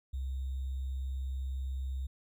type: tone with sample-and-hold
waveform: sine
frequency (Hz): 66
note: C2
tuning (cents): +16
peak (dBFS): -33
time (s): 0.13-2.07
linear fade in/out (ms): 10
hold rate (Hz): 3675
effects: none

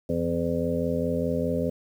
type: harmonic tone with a mistuned harmonic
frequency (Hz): 84.9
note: F2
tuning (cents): -48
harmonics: 1 / 2 / 3 / 5 / 6 / 7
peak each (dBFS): -34 / -30 / -29 / -32 / -29 / -33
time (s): 0.09-1.7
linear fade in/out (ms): 5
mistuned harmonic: 1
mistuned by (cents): +49
effects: 9-bit

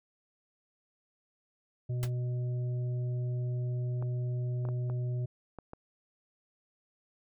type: harmonic tone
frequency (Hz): 123.47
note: B2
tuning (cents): 0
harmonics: 1 / 3 / 5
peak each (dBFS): -30 / -46 / -50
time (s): 1.89-5.26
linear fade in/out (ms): 10
type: noise with exponential decay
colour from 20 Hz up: pink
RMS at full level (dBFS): -33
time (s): 2.03-2.1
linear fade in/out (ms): 0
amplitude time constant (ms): 15
type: clicks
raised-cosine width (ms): 1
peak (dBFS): -29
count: 6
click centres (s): 4.025 / 4.652 / 4.688 / 4.899 / 5.587 / 5.734
effects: none

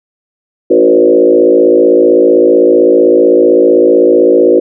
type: tone with frequency modulation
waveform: sine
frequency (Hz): 423.6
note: G#4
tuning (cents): +34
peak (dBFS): -3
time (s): 0.7-4.6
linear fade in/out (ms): 10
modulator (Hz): 55.7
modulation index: 2.1
effects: none

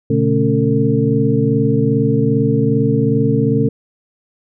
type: tone cluster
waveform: sine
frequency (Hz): 120.6 / 143.1 / 218.5 / 275.8 / 451.2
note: B2 / D3 / A3 / C#4 / A4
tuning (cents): -41 / -45 / -12 / -9 / +44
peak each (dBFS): -18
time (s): 0.1-3.69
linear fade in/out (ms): 5
effects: none

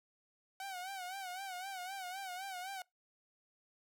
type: tone with vibrato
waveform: sawtooth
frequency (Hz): 752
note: F#5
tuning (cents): +28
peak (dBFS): -38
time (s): 0.6-2.82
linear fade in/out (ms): 2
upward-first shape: sine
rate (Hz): 3.9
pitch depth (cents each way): 89
effects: noise-tail reverb RT60 0.2 s tail -25 dB re dry

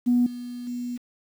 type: tone with level steps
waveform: sine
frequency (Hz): 244.2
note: B3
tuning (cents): -19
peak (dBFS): -16 / -32 / -28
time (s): 0.06-0.98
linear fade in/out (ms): 20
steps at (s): 0.26 / 0.67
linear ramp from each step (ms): 5
effects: tanh soft clip ceiling -12 dBFS + 8-bit

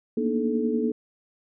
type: tone cluster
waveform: sine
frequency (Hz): 227.4 / 237.6 / 289.7 / 310.4 / 433.4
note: A#3 / A#3 / D4 / D#4 / A4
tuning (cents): -43 / +33 / -24 / -4 / -26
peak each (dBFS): -33 / -25 / -34 / -31 / -27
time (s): 0.17-0.92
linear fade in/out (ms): 5
effects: none

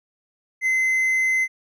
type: tone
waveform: triangle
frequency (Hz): 2055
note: C7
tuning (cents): -32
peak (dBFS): -16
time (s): 0.61-1.48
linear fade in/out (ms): 50
effects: none

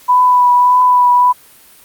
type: tone with vibrato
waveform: sine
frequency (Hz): 990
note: B5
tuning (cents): +4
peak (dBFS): -6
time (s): 0.08-1.33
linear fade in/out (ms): 20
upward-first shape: triangle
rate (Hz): 1.7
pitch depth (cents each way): 20
effects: white hiss -43 dBFS RMS until 1.84 s + Opus 48 kbps

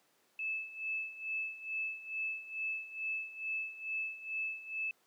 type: tone with tremolo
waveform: sine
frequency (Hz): 2616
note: E7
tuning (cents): -14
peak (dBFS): -33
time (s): 0.39-4.91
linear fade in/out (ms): 2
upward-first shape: sine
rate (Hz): 2.3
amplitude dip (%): 80
effects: pink hiss -71 dBFS RMS until 5.06 s + high-pass 300 Hz 12 dB/octave

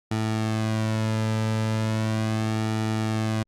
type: tone with flanger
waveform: sawtooth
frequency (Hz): 109.9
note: A2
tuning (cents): -2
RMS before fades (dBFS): -25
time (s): 0.11-3.43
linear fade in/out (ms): 5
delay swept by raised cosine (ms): 1.9 to 2.77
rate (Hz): 0.37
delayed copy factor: -0.65
effects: low-pass 9000 Hz 12 dB/octave + Opus 48 kbps

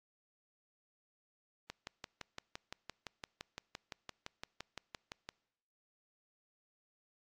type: click train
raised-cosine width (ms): 0.2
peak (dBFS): -25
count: 22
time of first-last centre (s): 1.7-5.29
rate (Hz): 5.85
effects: noise-tail reverb RT60 0.9 s tail -26 dB re dry + AAC 48 kbps

